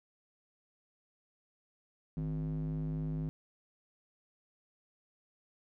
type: tone with band-pass filter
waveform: square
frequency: 52 Hz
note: G#1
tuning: 3 cents sharp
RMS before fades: -36 dBFS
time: 2.17-3.29 s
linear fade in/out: 0 ms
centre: 190 Hz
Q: 6.9
effects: none